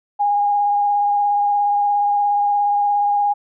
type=tone with vibrato; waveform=sine; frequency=818 Hz; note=G#5; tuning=26 cents flat; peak=-14 dBFS; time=0.19-3.34 s; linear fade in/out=20 ms; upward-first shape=sine; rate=17 Hz; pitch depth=14 cents each way; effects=none

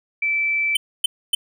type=tone; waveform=sine; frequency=2323 Hz; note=D7; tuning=20 cents flat; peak=-18 dBFS; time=0.22-0.76 s; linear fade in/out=5 ms
type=tone bursts; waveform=square; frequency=3066 Hz; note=G7; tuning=39 cents flat; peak=-15 dBFS; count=3; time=0.75-1.35 s; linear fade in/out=5 ms; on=20 ms; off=270 ms
effects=none

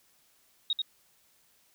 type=tone with echo; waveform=sine; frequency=3758 Hz; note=A#7; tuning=13 cents sharp; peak=-25 dBFS; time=0.7-0.73 s; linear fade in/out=2 ms; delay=88 ms; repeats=1; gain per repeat=-2 dB; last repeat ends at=0.818 s; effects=white hiss -66 dBFS RMS until 1.74 s

